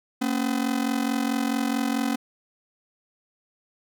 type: ring-modulated tone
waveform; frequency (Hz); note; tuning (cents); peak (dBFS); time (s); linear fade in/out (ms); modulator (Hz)
45% pulse; 253.3; B3; +44; -20; 0.21-2.16; 10; 22.3
effects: none